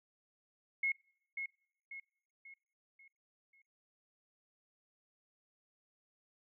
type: tone with echo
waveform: sine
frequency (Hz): 2170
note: C#7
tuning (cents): -37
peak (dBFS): -30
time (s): 0.83-0.92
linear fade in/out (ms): 5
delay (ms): 540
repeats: 5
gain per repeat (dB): -7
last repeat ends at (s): 3.62
effects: noise-tail reverb RT60 0.7 s tail -25 dB re dry